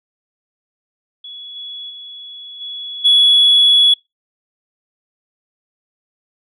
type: tone with level steps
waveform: sine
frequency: 3382 Hz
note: G#7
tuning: 31 cents sharp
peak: -30 / -27 / -31 / -25 / -6 dBFS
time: 1.24-3.94 s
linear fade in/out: 5 ms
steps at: 1.55 / 1.89 / 2.6 / 3.04 s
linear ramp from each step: 20 ms
effects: noise-tail reverb RT60 0.2 s tail -25 dB re dry + tanh soft clip ceiling -3 dBFS